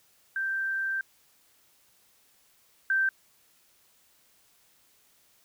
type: tone pair in turn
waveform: sine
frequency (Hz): 1568 / 1560.9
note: G6 / G6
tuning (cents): 0 / -8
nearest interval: unison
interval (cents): 8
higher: first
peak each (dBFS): -27 / -22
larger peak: second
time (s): 0.36-1.01 / 2.9-3.09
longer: first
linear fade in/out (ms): 2
effects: white hiss -64 dBFS RMS until 5.44 s